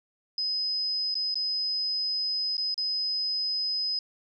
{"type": "tone with dropouts", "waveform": "sine", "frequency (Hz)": 5040, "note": "D#8", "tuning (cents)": 21, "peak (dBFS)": -26, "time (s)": [0.38, 3.99], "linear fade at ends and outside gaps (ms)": 2, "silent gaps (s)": [[1.143, 1.153], [1.343, 1.355], [2.569, 2.579], [2.743, 2.778]], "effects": []}